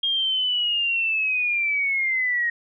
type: linear sweep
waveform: sine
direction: down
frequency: 3243 to 1869 Hz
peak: -20 dBFS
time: 0.03-2.5 s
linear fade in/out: 5 ms
effects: none